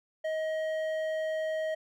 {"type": "tone with hard clipping", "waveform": "sine", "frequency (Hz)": 631, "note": "D#5", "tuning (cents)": 24, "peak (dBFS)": -31, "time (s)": [0.24, 1.75], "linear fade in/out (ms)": 10, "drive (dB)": 8, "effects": []}